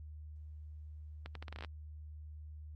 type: accelerating click train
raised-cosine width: 0.3 ms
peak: -29 dBFS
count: 11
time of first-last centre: 1.26-1.647 s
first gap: 93 ms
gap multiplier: 0.78
effects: added 76 Hz sine -46 dBFS peak until 2.75 s + Opus 48 kbps